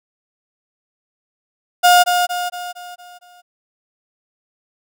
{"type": "tone with echo", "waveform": "35% pulse", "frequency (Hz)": 713, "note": "F5", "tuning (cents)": 36, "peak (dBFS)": -6, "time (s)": [1.83, 2.04], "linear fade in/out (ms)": 20, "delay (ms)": 230, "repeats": 6, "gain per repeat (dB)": -6, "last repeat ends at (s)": 3.42, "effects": []}